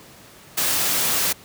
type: noise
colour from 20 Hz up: white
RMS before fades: -21 dBFS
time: 0.57-1.33 s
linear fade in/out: 10 ms
effects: pink hiss -46 dBFS RMS until 1.44 s + high-pass 80 Hz 12 dB/octave